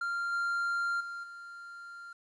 triangle tone with level steps, 1390 Hz, F6, 9 cents flat, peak -29 / -27 / -36 / -42 dBFS, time 0.01-2.13 s, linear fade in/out 5 ms, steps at 0.32 / 1 / 1.23 s, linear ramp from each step 10 ms, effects resampled to 22050 Hz + 11-bit

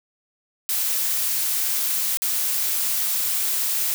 blue noise with dropouts, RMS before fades -23 dBFS, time 0.69-3.94 s, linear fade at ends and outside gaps 0 ms, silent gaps 2.172-2.22 s, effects none

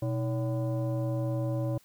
sine tone with frequency modulation, 123.7 Hz, B2, 3 cents sharp, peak -27 dBFS, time 0.02-1.78 s, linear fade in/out 5 ms, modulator 442 Hz, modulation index 0.86, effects white hiss -62 dBFS RMS until 1.84 s

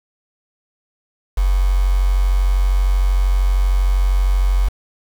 sine tone with quantisation, 46.43 Hz, F#1, 7 cents sharp, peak -12 dBFS, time 1.37-4.69 s, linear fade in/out 10 ms, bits 5, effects none

